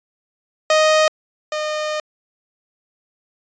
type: tone pair in turn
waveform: sawtooth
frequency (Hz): 622.3 / 611.3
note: D#5 / D#5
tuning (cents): 0 / -31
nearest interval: unison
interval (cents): 31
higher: first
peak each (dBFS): -8 / -17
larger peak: first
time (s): 0.7-1.08 / 1.52-2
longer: second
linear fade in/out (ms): 2
effects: resampled to 16000 Hz